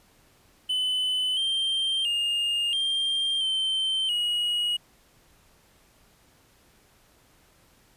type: tone with pitch steps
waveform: triangle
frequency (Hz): 3018 / 3160 / 2828 / 3186 / 3105 / 2898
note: F#7 / G7 / F7 / G7 / G7 / F#7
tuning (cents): +34 / +13 / +21 / +27 / -17 / -37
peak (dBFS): -22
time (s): 0.69-4.77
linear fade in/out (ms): 10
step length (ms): 680
effects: pink hiss -60 dBFS RMS until 7.96 s + resampled to 32000 Hz

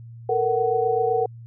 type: tone cluster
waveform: sine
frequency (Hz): 446.7 / 474.5 / 748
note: A4 / A#4 / F#5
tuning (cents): +26 / +31 / +19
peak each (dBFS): -23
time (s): 0.29-1.26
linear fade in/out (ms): 5
effects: added 116 Hz sine -38 dBFS peak until 1.46 s

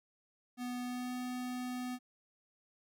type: tone with pitch glide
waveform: square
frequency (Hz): 246.9 to 249.8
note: B3 to B3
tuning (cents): 0 to +20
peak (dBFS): -38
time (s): 0.57-1.99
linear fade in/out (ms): 50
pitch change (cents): +20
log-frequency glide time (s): 0.83-1.15
effects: none

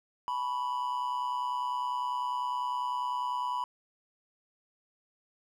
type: tone with amplitude modulation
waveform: triangle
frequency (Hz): 987.8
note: B5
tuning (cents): 0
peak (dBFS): -25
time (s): 0.28-3.64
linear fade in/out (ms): 0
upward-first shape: sine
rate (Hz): 130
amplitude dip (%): 65
effects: none

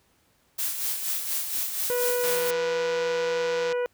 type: noise with tremolo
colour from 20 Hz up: blue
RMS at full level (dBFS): -27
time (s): 0.58-2.51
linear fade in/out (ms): 10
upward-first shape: sine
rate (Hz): 4.2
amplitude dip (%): 50
type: harmonic tone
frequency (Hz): 489.7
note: B4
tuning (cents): -15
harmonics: 1 / 2 / 3 / 4 / 5 / 6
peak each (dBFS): -24 / -37 / -37 / -44 / -44 / -50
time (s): 1.9-3.86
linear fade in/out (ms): 0
type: click train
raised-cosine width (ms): 0.2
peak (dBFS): -18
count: 255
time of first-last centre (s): 2.24-3.725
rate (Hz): 171
effects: pink hiss -65 dBFS RMS until 3.93 s + high-pass 60 Hz 12 dB/octave

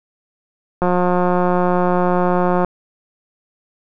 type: click train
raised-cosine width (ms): 1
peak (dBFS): -4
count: 328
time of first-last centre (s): 0.82-2.647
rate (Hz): 179
effects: none

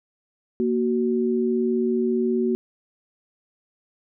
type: tone pair together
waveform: sine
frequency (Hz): 234.8 / 373.3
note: A#3 / F#4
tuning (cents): +13 / +15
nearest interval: minor sixth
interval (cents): 802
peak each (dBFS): -22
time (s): 0.6-2.55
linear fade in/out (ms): 0
effects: none

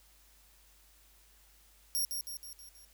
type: tone with echo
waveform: 5% pulse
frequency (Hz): 5588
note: F8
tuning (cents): 0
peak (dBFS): -24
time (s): 1.95-2.05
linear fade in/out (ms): 0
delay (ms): 160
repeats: 5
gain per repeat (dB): -5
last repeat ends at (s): 2.85
effects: added 50 Hz sine -64 dBFS peak until 2.93 s + white hiss -64 dBFS RMS until 2.93 s

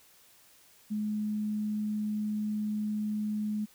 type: tone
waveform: sine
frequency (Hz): 211.6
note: G#3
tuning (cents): +33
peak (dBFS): -29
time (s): 0.9-3.66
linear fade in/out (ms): 20
effects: white hiss -60 dBFS RMS until 3.74 s

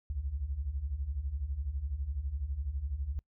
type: beating tone pair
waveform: sine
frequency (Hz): 61 / 73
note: B1 / D2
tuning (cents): -21 / -10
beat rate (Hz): 12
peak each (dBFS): -38 / -34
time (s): 0.1-3.19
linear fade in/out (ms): 0
effects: noise-tail reverb RT60 0.1 s tail -25 dB re dry

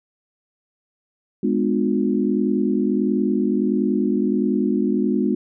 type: chord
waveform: sine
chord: G# diminished seventh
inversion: none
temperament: just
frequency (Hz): 207.7 / 249.2 / 299 / 358.8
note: G#3 / B3 / D4 / F4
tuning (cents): 0 / +16 / +31 / +47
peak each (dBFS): -21 / -22 / -24 / -24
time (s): 1.43-5.35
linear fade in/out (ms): 5
effects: none

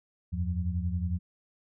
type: tone cluster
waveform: sine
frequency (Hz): 81.9 / 92.9 / 177.6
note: E2 / F#2 / F3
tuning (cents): -11 / +7 / +29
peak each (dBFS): -30 / -33 / -34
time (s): 0.32-1.19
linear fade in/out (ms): 20
effects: none

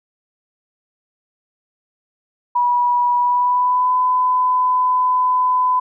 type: tone with pitch glide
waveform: sine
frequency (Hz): 973 to 1006.1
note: B5 to B5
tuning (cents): -26 to +32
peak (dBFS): -13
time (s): 2.55-5.8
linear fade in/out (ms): 10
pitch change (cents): +58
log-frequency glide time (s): 3.16-3.94
effects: none

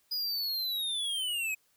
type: linear sweep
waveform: square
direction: down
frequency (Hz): 4978 to 2500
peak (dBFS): -31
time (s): 0.11-1.55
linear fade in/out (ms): 10
effects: white hiss -70 dBFS RMS until 1.76 s

